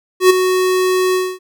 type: tone with ADSR envelope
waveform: square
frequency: 370 Hz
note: F#4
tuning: in tune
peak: -4 dBFS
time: 0.2-1.39 s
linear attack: 100 ms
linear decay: 13 ms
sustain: -9 dB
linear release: 250 ms
effects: none